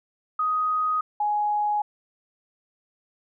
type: tone pair in turn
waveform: sine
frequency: 1251 / 834.9 Hz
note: D#6 / G#5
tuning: +9 / +9 cents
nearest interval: perfect fifth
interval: 700 cents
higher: first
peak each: -21 dBFS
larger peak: neither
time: 0.39-1.01 / 1.2-1.82 s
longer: neither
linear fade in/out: 5 ms
effects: none